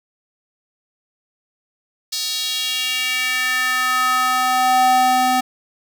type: tone with high-pass filter sweep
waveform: square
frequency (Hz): 254.5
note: C4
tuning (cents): -48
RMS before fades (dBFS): -18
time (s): 2.12-5.41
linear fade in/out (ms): 10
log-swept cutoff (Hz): 4600 to 520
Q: 2.9
effects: none